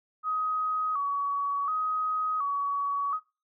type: tone with vibrato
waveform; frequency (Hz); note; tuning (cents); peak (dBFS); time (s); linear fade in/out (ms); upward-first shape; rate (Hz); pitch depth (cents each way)
sine; 1192; D6; +25; -26; 0.23-3.2; 50; square; 0.69; 94
effects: noise-tail reverb RT60 0.3 s tail -21 dB re dry